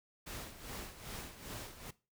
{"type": "noise with tremolo", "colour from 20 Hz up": "pink", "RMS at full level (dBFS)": -44, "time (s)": [0.26, 1.91], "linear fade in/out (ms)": 10, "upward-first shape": "sine", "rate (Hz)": 2.5, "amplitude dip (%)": 70, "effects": ["noise-tail reverb RT60 0.3 s tail -19 dB re dry"]}